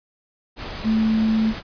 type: tone in noise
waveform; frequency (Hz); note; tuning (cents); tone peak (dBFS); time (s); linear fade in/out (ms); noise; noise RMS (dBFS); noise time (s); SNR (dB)
sine; 220.3; A3; +2; -16; 0.83-1.54; 50; pink; -32; 0.56-1.63; +13
effects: resampled to 11025 Hz